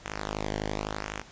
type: tone with flanger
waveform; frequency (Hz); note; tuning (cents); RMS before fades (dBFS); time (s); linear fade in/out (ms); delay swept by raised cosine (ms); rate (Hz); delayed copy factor
sawtooth; 51.91; G#1; 0; -34; 0.05-1.22; 10; 0.22 to 0.8; 0.92; -0.9
effects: pink hiss -51 dBFS RMS until 1.31 s + resampled to 16000 Hz